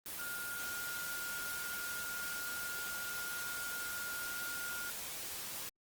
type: tone in noise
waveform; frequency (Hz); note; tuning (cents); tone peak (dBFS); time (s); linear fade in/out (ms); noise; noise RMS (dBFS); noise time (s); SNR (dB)
sine; 1419; F6; +27; -41; 0.19-4.9; 0; white; -43; 0.06-5.69; -1
effects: Opus 24 kbps